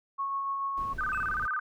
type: tone with tremolo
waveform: sine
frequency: 1100 Hz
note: C#6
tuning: 14 cents flat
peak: -28 dBFS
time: 0.18-0.94 s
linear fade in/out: 20 ms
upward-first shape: sine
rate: 6.9 Hz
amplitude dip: 25%
type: noise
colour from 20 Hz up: brown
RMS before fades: -42 dBFS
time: 0.77-1.47 s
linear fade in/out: 5 ms
type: tone with vibrato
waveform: sine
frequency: 1366 Hz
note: F6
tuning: 39 cents flat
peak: -28 dBFS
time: 0.98-1.6 s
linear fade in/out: 10 ms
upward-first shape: square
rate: 18 Hz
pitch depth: 200 cents each way
type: tone with exponential decay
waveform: triangle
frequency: 2600 Hz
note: E7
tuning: 24 cents flat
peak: -37 dBFS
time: 1.13-1.44 s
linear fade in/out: 1 ms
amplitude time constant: 66 ms
effects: none